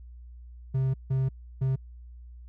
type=tone bursts at uneven times; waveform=triangle; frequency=132.3 Hz; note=C3; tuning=20 cents sharp; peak=-21 dBFS; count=3; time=0.74-0.94 / 1.1-1.29 / 1.61-1.76 s; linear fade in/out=10 ms; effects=added 60 Hz sine -43 dBFS peak until 2.48 s